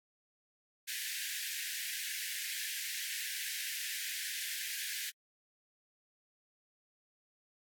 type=high-pass noise; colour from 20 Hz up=pink; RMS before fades=-39 dBFS; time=0.87-5.11 s; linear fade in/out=20 ms; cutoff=1600 Hz; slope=96 dB/octave; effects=AAC 64 kbps